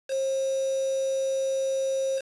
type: tone with quantisation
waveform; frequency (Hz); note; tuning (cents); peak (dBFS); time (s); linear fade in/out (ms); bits
sine; 535; C5; +38; -24; 0.08-2.22; 50; 6
effects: resampled to 24000 Hz